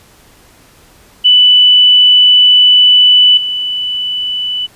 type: tone with level steps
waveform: sine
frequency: 2982 Hz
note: F#7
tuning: 13 cents sharp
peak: -3 / -14 dBFS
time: 1.24-4.67 s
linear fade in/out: 20 ms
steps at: 3.37 s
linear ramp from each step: 5 ms
effects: pink hiss -44 dBFS RMS until 4.75 s + resampled to 32000 Hz